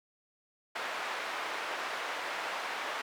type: band-pass noise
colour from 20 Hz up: white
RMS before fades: -37 dBFS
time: 0.75-3.02 s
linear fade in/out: 10 ms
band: 590 to 1800 Hz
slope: 12 dB/octave
effects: none